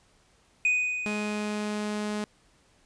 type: tone with exponential decay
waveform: triangle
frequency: 2489 Hz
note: D#7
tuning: in tune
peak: -18 dBFS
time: 0.65-2.03 s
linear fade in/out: 2 ms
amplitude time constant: 300 ms
type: tone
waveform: sawtooth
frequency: 210 Hz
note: G#3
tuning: 19 cents sharp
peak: -25 dBFS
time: 1.06-2.24 s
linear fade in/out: 0 ms
effects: pink hiss -63 dBFS RMS until 2.85 s + resampled to 22050 Hz